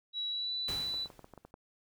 sine tone with pitch glide, 3900 to 3970 Hz, B7 to B7, -23 to +8 cents, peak -33 dBFS, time 0.13-1.08 s, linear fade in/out 50 ms, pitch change +31 cents, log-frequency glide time 0.3-0.53 s
pink noise with exponential decay, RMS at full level -40 dBFS, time 0.68-1.51 s, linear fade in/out 2 ms, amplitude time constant 180 ms
clicks, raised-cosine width 1 ms, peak -35 dBFS, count 9, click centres 0.942 / 1.059 / 1.102 / 1.193 / 1.244 / 1.337 / 1.377 / 1.45 / 1.541 s
effects none

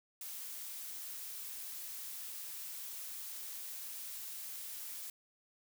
blue noise, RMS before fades -45 dBFS, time 0.21-5.1 s, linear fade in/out 2 ms, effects none

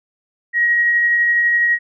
sine tone with tremolo, 1895 Hz, A#6, 28 cents sharp, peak -11 dBFS, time 0.53-1.79 s, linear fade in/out 50 ms, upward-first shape triangle, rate 12 Hz, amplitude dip 25%, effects none

